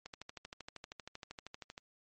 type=click train; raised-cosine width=0.2 ms; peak=-28 dBFS; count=23; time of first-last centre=0.06-1.779 s; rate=12.8 Hz; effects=MP3 32 kbps